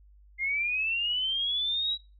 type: linear sweep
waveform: sine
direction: up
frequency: 2093 to 3895 Hz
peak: -26 dBFS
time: 0.38-1.98 s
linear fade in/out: 50 ms
effects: noise-tail reverb RT60 0.3 s tail -22 dB re dry + added 50 Hz sine -53 dBFS peak until 2.19 s